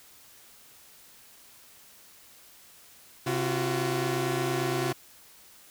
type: tone cluster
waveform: sawtooth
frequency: 132.4 / 343.5 / 372.2 Hz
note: C3 / F4 / F#4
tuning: +21 / -29 / +10 cents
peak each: -27 dBFS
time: 3.26-4.93 s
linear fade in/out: 10 ms
effects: white hiss -54 dBFS RMS until 5.7 s